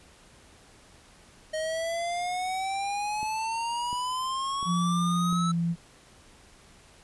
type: exponential sweep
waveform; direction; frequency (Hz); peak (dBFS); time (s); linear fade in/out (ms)
square; up; 622.3 to 1318.5; -29; 1.53-5.52; 10
type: click train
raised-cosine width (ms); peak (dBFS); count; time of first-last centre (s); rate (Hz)
3; -29; 4; 3.23-5.328; 1.43
type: tone with pitch glide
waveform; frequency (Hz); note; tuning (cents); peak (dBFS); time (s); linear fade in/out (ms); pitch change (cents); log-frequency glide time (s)
sine; 174.61 to 169.25; F3 to E3; 0 to +46; -24; 4.65-5.76; 50; -54; 5.36-5.53
effects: pink hiss -55 dBFS RMS until 7.03 s + resampled to 24000 Hz